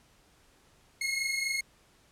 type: tone pair together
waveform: sawtooth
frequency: 2144 / 2168 Hz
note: C7 / C#7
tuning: +42 / -39 cents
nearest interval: unison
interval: 19 cents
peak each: -31 / -27 dBFS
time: 1.01-1.61 s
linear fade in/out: 5 ms
effects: pink hiss -63 dBFS RMS until 2.11 s + low-pass 11000 Hz 12 dB/octave